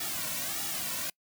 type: noise with flanger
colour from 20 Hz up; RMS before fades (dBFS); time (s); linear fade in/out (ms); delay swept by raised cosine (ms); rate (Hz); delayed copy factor
white; -34; 0-1.1; 5; 1.9 to 2.46; 1.6; -0.95
effects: noise-tail reverb RT60 0.1 s tail -26 dB re dry